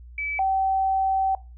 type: tone pair in turn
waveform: sine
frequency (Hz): 2300 / 769.4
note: D7 / G5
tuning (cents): -37 / -33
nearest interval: octave + perfect fifth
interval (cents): 1896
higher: first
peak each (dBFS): -26 / -19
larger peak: second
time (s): 0.18-0.39 / 0.39-1.35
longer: second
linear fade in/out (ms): 2
effects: noise-tail reverb RT60 0.3 s tail -21 dB re dry + added 60 Hz sine -41 dBFS peak until 1.57 s